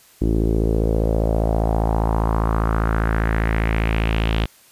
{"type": "tone with low-pass filter sweep", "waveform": "sawtooth", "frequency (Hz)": 55, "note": "A1", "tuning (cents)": 0, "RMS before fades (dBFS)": -19, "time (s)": [0.21, 4.46], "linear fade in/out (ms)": 10, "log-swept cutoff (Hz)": [330, 3300], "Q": 3.1, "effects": ["white hiss -51 dBFS RMS until 4.71 s", "resampled to 32000 Hz"]}